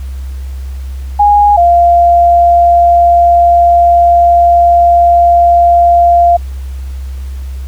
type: tone pair in turn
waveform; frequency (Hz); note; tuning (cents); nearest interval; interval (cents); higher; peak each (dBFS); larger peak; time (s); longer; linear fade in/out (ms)
sine; 824 / 692.9; G#5 / F5; -14 / -14; minor third; 300; first; -3; neither; 1.19-1.57 / 1.57-6.37; second; 10
effects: added 66 Hz sine -18 dBFS peak until 7.67 s + pink hiss -41 dBFS RMS until 7.67 s